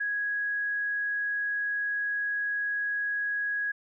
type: tone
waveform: sine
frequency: 1661.2 Hz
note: G#6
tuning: in tune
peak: -27 dBFS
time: 0-3.72 s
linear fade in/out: 10 ms
effects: none